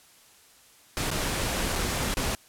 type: noise with dropouts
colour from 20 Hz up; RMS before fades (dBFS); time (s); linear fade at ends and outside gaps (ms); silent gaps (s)
pink; -28; 0.97-2.35; 0; 1.104-1.114 / 1.755-1.759 / 2.141-2.17
effects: white hiss -56 dBFS RMS until 2.48 s + low-pass 12000 Hz 12 dB/octave